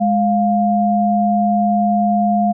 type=tone pair together; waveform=sine; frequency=207.7 / 702.3 Hz; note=G#3 / F5; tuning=0 / +10 cents; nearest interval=octave + major sixth; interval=2110 cents; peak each=-15 dBFS; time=0-2.53 s; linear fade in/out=20 ms; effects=none